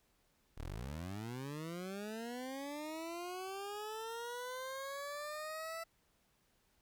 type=linear sweep; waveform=20% pulse; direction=up; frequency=31.75 to 665 Hz; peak=-37 dBFS; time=0.57-5.84 s; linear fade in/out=10 ms; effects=pink hiss -75 dBFS RMS until 6.81 s